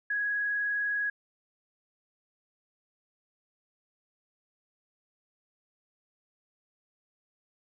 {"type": "tone with vibrato", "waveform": "sine", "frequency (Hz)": 1662, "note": "G#6", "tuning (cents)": 1, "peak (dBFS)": -27, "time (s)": [0.1, 1.1], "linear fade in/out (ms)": 5, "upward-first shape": "sine", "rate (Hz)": 20, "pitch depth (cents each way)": 21, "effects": []}